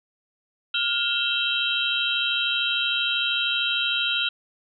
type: tone cluster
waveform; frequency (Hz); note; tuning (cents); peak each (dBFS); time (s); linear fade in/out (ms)
sine; 1415 / 2690 / 3077 / 3210 / 3841; F6 / E7 / G7 / G7 / B7; +22 / +34 / -33 / +40 / -49; -28; 0.74-4.29; 5
effects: none